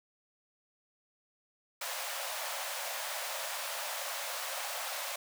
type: high-pass noise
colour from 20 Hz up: pink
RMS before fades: -38 dBFS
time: 1.81-5.16 s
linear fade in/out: 5 ms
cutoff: 530 Hz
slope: 96 dB/octave
effects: none